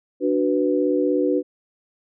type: chord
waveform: sine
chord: B minor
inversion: first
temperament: equal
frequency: 293.7 / 370 / 493.9 Hz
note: D4 / F#4 / B4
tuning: 0 / 0 / 0 cents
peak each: -21 / -22 / -22 dBFS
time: 0.2-1.43 s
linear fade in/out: 50 ms
effects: none